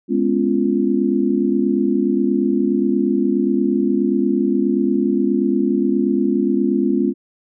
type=chord; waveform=sine; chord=C# dominant seventh; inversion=second; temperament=just; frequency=207.9 / 249.5 / 277.2 / 346.5 Hz; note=G#3 / B3 / C#4 / E#4; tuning=+2 / +18 / 0 / -14 cents; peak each=-20 dBFS; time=0.08-7.14 s; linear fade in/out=50 ms; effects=none